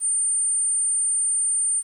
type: tone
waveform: sine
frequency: 8970 Hz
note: C#9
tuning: 19 cents sharp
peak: -18 dBFS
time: 0-1.83 s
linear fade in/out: 50 ms
effects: tanh soft clip ceiling -16 dBFS + 9-bit